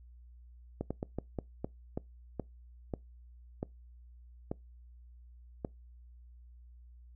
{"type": "slowing click train", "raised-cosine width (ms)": 2, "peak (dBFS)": -21, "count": 12, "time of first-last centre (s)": [0.81, 5.648], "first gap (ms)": 96, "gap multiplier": 1.28, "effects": ["noise-tail reverb RT60 0.2 s tail -24 dB re dry", "added 60 Hz sine -52 dBFS peak until 7.15 s"]}